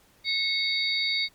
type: tone cluster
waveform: sine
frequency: 2191 / 3783 / 4562 Hz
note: C#7 / A#7 / C#8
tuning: -21 / +25 / +49 cents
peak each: -28 dBFS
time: 0.24-1.29 s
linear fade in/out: 50 ms
effects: pink hiss -60 dBFS RMS until 1.34 s + MP3 96 kbps